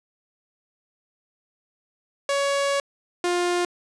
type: tone pair in turn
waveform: sawtooth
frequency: 560 / 352.8 Hz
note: C#5 / F4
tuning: +18 / +18 cents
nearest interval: minor sixth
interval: 800 cents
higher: first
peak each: -17 dBFS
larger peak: neither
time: 2.29-2.8 / 3.24-3.65 s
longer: first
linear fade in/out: 2 ms
effects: resampled to 22050 Hz + 8-bit